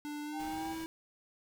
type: tone with pitch glide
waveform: square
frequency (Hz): 295.5 to 324.1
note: D4 to E4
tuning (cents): +11 to -29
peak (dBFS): -39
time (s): 0.05-0.86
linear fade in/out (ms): 0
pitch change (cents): +160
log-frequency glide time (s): 0.23-0.69
type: tone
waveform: sine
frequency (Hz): 793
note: G5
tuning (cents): +20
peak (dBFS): -39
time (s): 0.32-0.76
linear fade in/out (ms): 50
type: noise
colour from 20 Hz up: pink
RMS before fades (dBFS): -50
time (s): 0.39-0.85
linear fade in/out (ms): 10
effects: none

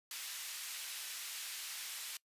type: high-pass noise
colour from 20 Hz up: pink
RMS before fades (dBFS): -44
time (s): 0.11-2.17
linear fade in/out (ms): 2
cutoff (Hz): 2400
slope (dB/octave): 12
effects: noise-tail reverb RT60 0.1 s tail -22 dB re dry + resampled to 32000 Hz

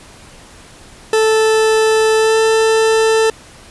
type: tone with pitch glide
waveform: 40% pulse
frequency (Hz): 439.1 to 443.7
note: A4 to A4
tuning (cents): -4 to +14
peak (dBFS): -9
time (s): 1.13-3.3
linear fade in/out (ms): 2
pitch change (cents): +18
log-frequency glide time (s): 2.17-2.37
effects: pink hiss -40 dBFS RMS until 3.7 s + resampled to 24000 Hz

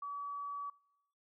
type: tone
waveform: sine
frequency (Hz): 1142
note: D6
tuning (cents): -49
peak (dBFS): -39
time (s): 0.02-0.7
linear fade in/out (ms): 5
effects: noise-tail reverb RT60 1.0 s tail -25 dB re dry

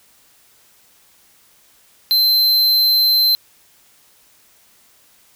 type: tone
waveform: square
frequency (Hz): 4100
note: C8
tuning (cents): -36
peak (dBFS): -12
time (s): 2.11-3.35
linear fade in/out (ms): 0
effects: white hiss -53 dBFS RMS until 5.35 s

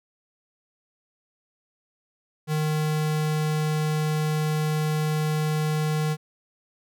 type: tone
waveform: square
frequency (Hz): 153.8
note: D#3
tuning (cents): -20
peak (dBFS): -23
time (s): 2.47-6.17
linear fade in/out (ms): 50
effects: none

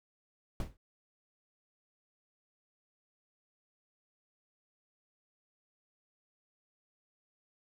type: noise with exponential decay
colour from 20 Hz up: brown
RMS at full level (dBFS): -30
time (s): 0.6-0.77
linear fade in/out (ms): 2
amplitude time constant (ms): 35
effects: none

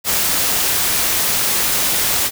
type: noise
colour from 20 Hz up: white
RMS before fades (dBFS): -17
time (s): 0.04-2.31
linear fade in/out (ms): 50
effects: none

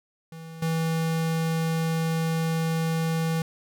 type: tone with level steps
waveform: square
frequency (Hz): 162.8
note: E3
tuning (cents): -21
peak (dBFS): -39 / -24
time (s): 0.32-3.42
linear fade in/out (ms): 2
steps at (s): 0.62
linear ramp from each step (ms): 5
effects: none

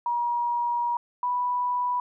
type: tone pair in turn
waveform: sine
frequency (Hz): 955 / 984.7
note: A#5 / B5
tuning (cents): +42 / -5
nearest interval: minor second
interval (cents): 53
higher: second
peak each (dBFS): -23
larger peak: neither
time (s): 0.06-0.97 / 1.23-2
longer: first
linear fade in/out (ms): 2
effects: none

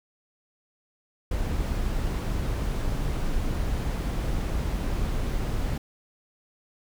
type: noise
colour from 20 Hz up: brown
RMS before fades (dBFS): -27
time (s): 1.31-5.78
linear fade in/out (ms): 5
effects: none

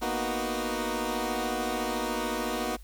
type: chord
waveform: 15% pulse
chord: B major seventh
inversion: third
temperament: equal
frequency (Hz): 233.1 / 246.9 / 311.1 / 370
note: A#3 / B3 / D#4 / F#4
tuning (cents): 0 / 0 / 0 / 0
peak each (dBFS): -28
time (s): 0.01-2.77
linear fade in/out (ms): 20
effects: added 50 Hz sine -44 dBFS peak until 2.83 s + white hiss -60 dBFS RMS until 2.83 s

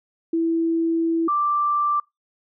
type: tone pair in turn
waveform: sine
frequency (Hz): 330 / 1176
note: E4 / D6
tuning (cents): +2 / +2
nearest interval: octave + minor seventh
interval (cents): 2200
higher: second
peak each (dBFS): -18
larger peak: neither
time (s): 0.33-1.28 / 1.28-2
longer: first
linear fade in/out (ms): 5
effects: noise-tail reverb RT60 0.2 s tail -25 dB re dry

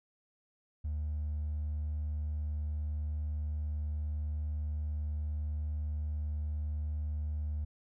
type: tone with hard clipping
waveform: triangle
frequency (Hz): 75.2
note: D2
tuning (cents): +42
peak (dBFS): -32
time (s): 0.84-7.65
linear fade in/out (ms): 10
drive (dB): 2
effects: none

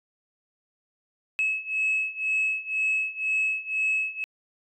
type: beating tone pair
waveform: sine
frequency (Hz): 2581 / 2583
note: E7 / E7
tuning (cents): -37 / -36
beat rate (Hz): 2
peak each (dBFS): -27 / -25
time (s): 1.39-4.24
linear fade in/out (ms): 0
effects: tanh soft clip ceiling -18 dBFS

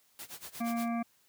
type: noise with tremolo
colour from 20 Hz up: white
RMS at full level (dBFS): -43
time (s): 0.19-0.88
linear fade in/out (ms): 0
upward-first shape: sine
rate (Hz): 8.5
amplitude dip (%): 90
type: harmonic tone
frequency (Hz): 233.1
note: A#3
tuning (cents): 0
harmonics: 1 / 3 / 5 / 7 / 9 / 10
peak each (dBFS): -31 / -37 / -42 / -51 / -51 / -48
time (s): 0.6-1.03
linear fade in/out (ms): 10
effects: white hiss -68 dBFS RMS until 1.28 s + high-pass 60 Hz 12 dB/octave

